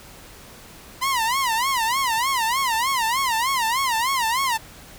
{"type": "tone with vibrato", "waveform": "sawtooth", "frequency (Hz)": 987.8, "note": "B5", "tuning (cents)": 0, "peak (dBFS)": -16, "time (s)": [1.01, 4.58], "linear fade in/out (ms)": 20, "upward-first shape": "sine", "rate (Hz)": 3.3, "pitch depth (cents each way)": 190, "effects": ["pink hiss -44 dBFS RMS until 4.98 s"]}